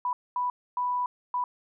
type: tone bursts at uneven times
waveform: sine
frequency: 987.8 Hz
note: B5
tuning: in tune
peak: -25 dBFS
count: 4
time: 0.05-0.13 / 0.36-0.5 / 0.77-1.06 / 1.34-1.44 s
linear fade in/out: 2 ms
effects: none